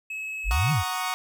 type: tone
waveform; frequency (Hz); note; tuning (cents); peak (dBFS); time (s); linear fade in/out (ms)
triangle; 2577; E7; -40; -29; 0.1-0.71; 5
type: exponential two-way sweep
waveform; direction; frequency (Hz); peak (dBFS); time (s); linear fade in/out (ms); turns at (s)
sine; up then down; 38.89 to 163.4 to 72; -21; 0.44-0.84; 50; 0.72
type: chord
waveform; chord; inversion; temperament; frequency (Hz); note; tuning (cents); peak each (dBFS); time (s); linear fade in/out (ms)
sawtooth; D# minor seventh; first; equal; 740 / 932.3 / 1108.7 / 1244.5; F#5 / A#5 / C#6 / D#6; 0 / 0 / 0 / 0; -28 / -30 / -28 / -29; 0.51-1.14; 0
effects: none